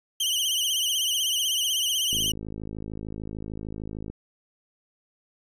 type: tone with vibrato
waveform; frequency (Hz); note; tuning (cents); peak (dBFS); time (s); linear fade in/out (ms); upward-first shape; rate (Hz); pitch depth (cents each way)
sawtooth; 3030; F#7; +40; -20; 0.2-2.32; 5; triangle; 16; 110
type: click train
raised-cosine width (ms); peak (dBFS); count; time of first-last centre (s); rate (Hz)
3; -23; 106; 2.13-4.1; 53.3
effects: resampled to 32000 Hz